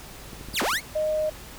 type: clicks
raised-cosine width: 3 ms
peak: -27 dBFS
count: 5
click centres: 0.332 / 0.411 / 0.486 / 0.541 / 0.734 s
type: linear two-way sweep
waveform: sawtooth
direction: down then up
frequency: 5450 to 185 to 2334 Hz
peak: -19 dBFS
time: 0.53-0.81 s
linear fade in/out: 50 ms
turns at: 0.62 s
type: tone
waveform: sine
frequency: 618 Hz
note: D#5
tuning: 12 cents flat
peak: -22 dBFS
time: 0.95-1.3 s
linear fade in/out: 10 ms
effects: added 50 Hz sine -48 dBFS peak until 1.58 s + pink hiss -43 dBFS RMS until 1.58 s